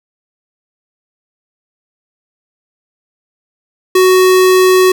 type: tone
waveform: square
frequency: 371.4 Hz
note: F#4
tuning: 7 cents sharp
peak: -6 dBFS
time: 3.95-4.92 s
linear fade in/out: 5 ms
effects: none